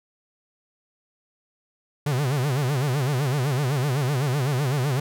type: tone with vibrato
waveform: 45% pulse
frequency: 136 Hz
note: C#3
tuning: 33 cents flat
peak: -21 dBFS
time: 2.06-5 s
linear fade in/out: 5 ms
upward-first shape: sine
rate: 7.9 Hz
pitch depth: 180 cents each way
effects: none